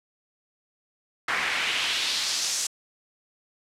pink noise with band-pass filter sweep, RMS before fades -27 dBFS, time 1.28-2.67 s, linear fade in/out 5 ms, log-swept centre 1700 to 7000 Hz, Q 1.8, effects low-pass 12000 Hz 12 dB/octave

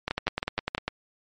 two click trains, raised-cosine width 0.3 ms, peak -11 / -11 dBFS, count 5 / 9, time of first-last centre 0.11-0.749 / 0.08-0.88 s, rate 6.26 / 10 Hz, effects MP3 48 kbps

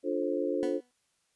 sine chord, D minor seventh, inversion none, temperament just, 293.7 / 352.4 / 440.5 / 528.6 Hz, D4 / F4 / A4 / C5, 0 / +16 / +2 / +18 cents, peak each -33 / -33 / -34 / -33 dBFS, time 0.03-0.81 s, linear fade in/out 50 ms
20% pulse tone with exponential decay, 246.9 Hz, B3, in tune, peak -29 dBFS, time 0.63-0.91 s, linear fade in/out 0 ms, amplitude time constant 60 ms
effects white hiss -74 dBFS RMS until 1.35 s + resampled to 24000 Hz

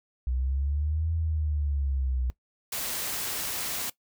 sine exponential two-way sweep, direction up then down, 61.74 to 82.5 to 61.74 Hz, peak -25 dBFS, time 0.27-2.3 s, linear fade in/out 0 ms, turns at 1.13 s
white noise, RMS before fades -32 dBFS, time 2.72-3.9 s, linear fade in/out 5 ms
effects noise-tail reverb RT60 0.1 s tail -19 dB re dry

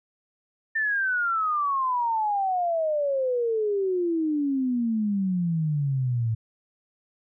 sine exponential sweep, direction down, 1800 to 110 Hz, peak -22 dBFS, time 0.75-6.35 s, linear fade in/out 10 ms, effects none

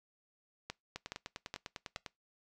two click trains, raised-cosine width 0.2 ms, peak -22 / -23 dBFS, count 4 / 12, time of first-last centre 0.7-1.961 / 0.96-2.062 s, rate 2.38 / 9.98 Hz, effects noise-tail reverb RT60 0.2 s tail -24 dB re dry

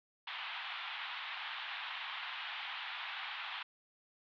white band-pass noise, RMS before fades -43 dBFS, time 0.27-3.63 s, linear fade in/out 5 ms, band 780 to 3600 Hz, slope 48 dB/octave, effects none

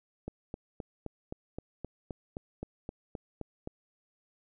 click train, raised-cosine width 2 ms, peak -24 dBFS, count 14, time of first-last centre 0.28-3.674 s, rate 3.83 Hz, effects none

